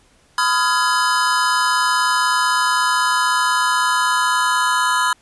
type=chord; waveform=square; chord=F half-diminished seventh; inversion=second; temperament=just; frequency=1005.8 / 1257.2 / 1396.9 / 1676.3 Hz; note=Cb6 / Eb6 / F6 / Ab6; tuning=+31 / +18 / 0 / +16 cents; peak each=-19 / -23 / -22 / -23 dBFS; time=0.38-5.13 s; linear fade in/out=2 ms; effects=pink hiss -55 dBFS RMS until 5.21 s + resampled to 24000 Hz